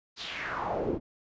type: noise with band-pass filter sweep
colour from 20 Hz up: brown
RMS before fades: -33 dBFS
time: 0.16-1 s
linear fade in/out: 50 ms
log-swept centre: 4700 to 280 Hz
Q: 3.2
effects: resampled to 16000 Hz